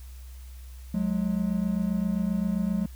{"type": "tone pair together", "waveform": "triangle", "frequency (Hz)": [182.4, 210], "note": ["F#3", "G#3"], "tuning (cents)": [-24, 19], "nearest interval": "major second", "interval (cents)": 243, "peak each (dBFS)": -25, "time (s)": [0.94, 2.86], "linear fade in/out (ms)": 5, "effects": ["added 63 Hz sine -40 dBFS peak until 2.95 s", "white hiss -56 dBFS RMS until 2.95 s"]}